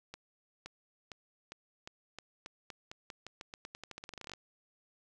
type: accelerating click train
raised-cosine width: 0.2 ms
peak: -27 dBFS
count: 28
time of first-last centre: 0.14-4.336 s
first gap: 520 ms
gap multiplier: 0.88
effects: none